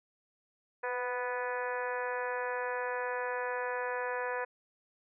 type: harmonic tone with a mistuned harmonic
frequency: 246.9 Hz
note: B3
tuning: in tune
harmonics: 2 / 3 / 4 / 5 / 6 / 7 / 8 / 9 / 10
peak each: -36 / -43 / -38 / -48 / -42 / -40 / -48 / -54 / -50 dBFS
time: 0.83-4.45 s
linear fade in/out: 10 ms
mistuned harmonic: 2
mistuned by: +17 cents
effects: none